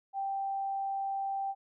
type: tone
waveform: sine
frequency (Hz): 784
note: G5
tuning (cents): 0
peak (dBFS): -31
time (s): 0.13-1.55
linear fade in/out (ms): 50
effects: none